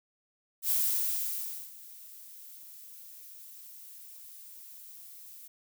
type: noise with ADSR envelope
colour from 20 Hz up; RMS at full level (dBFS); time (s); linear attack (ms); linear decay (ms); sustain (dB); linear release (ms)
violet; -27; 0.62-5.48; 82; 1000; -22; 7
effects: none